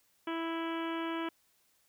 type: harmonic tone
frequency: 329.6 Hz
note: E4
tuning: in tune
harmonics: 1 / 2 / 3 / 4 / 5 / 6 / 7 / 8 / 9 / 10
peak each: -35 / -44 / -41 / -44 / -46 / -52 / -48 / -53 / -49 / -53 dBFS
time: 0.27-1.29 s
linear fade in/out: 5 ms
effects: white hiss -71 dBFS RMS until 1.88 s